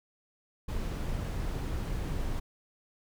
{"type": "noise", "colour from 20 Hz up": "brown", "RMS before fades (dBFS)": -33, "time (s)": [0.68, 2.4], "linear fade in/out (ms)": 10, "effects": []}